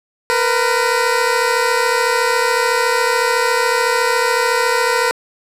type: tone pair together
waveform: 15% pulse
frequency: 464.6 / 498.5 Hz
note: A#4 / B4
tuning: -6 / +16 cents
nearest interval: minor second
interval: 122 cents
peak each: -10 dBFS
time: 0.3-5.11 s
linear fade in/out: 0 ms
effects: low-pass 11000 Hz 12 dB/octave + 7-bit